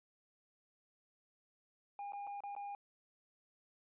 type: tone with dropouts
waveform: triangle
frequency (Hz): 810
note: G#5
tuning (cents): -43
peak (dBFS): -40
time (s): 1.99-2.75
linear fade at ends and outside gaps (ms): 1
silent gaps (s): 2.122-2.133 / 2.269-2.273 / 2.405-2.436 / 2.551-2.564
effects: resampled to 8000 Hz